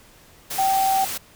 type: tone in noise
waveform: sine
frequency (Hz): 773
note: G5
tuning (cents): -24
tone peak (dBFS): -17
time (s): 0.58-1.05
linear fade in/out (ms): 10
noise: white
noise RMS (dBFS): -29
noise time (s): 0.5-1.18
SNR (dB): +9
effects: pink hiss -51 dBFS RMS until 1.35 s